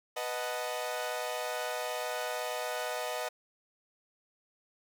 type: chord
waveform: sawtooth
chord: B dominant seventh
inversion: none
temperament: equal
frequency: 493.9 / 622.3 / 740 / 880 Hz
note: B4 / D#5 / F#5 / A5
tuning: 0 / 0 / 0 / 0 cents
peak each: -35 / -33 / -36 / -39 dBFS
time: 0.16-3.29 s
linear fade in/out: 10 ms
effects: none